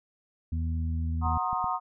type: harmonic tone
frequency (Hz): 81.1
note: E2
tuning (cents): -28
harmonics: 1 / 2 / 3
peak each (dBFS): -27 / -39 / -38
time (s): 0.52-1.38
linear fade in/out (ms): 5
type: chord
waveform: sine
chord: C half-diminished seventh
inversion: second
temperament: equal with one note detuned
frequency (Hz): 740 / 932.3 / 1059.9 / 1244.5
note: Gb5 / Bb5 / C6 / Eb6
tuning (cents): 0 / 0 / +22 / 0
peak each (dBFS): -32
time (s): 1.21-1.8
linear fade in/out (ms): 50
type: clicks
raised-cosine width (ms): 5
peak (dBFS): -28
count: 3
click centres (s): 1.264 / 1.53 / 1.643
effects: none